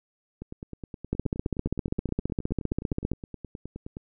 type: two click trains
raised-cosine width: 3 ms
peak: -13 / -24 dBFS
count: 31 / 35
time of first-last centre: 1.13-3.117 / 0.42-3.969 s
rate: 15.1 / 9.58 Hz
effects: none